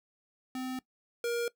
square tone pair in turn, 257.2 / 472.5 Hz, C4 / A#4, -30 / +23 cents, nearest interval major seventh, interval 1053 cents, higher second, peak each -35 / -30 dBFS, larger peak second, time 0.55-0.79 / 1.24-1.48 s, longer neither, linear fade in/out 2 ms, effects noise-tail reverb RT60 0.1 s tail -20 dB re dry

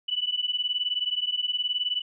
sine beating tone pair, 2960 / 2979 Hz, F#7 / F#7, 0 / +11 cents, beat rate 19 Hz, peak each -28 dBFS, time 0.08-2.02 s, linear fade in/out 10 ms, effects none

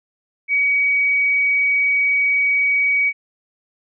sine tone, 2262 Hz, C#7, 34 cents sharp, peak -14 dBFS, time 0.48-3.13 s, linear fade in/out 50 ms, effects none

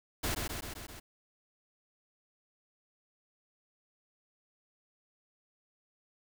pink noise with echo, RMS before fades -33 dBFS, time 0.23-0.35 s, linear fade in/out 10 ms, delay 130 ms, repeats 5, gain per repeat -3 dB, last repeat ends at 1 s, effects none

